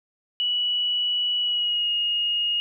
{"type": "tone with pitch glide", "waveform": "sine", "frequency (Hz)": [2941, 2864], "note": ["F#7", "F7"], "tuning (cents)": [-11, 43], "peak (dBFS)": -21, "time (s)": [0.4, 2.6], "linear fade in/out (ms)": 0, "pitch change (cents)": -46, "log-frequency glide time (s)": [1.39, 1.91], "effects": []}